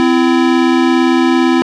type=tone pair together; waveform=square; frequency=257.6 / 335.3 Hz; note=C4 / E4; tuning=-27 / +30 cents; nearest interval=perfect fourth; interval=457 cents; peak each=-12 dBFS; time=0-1.62 s; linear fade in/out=0 ms; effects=low-pass 4000 Hz 12 dB/octave